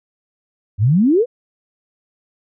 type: exponential sweep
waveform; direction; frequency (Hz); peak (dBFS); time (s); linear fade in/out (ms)
sine; up; 92.5 to 523.3; -10; 0.78-1.26; 50
effects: none